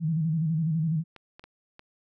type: tone with vibrato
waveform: sine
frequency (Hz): 160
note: D#3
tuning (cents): +49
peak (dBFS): -23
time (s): 0-1.04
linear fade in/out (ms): 50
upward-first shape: square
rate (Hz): 12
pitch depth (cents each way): 69
type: clicks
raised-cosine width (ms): 0.3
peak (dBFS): -30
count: 4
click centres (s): 1.163 / 1.395 / 1.44 / 1.794
effects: none